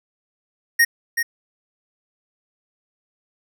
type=tone with echo; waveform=square; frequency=1864.7 Hz; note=A#6; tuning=in tune; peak=-12 dBFS; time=0.79-0.85 s; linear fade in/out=10 ms; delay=380 ms; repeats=1; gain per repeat=-7 dB; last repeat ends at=1.23 s; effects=none